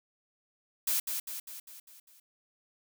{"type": "noise with echo", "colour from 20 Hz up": "blue", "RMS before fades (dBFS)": -29, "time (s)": [0.87, 1], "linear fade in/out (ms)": 5, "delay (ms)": 200, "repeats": 6, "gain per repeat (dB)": -5, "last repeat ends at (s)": 2.2, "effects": []}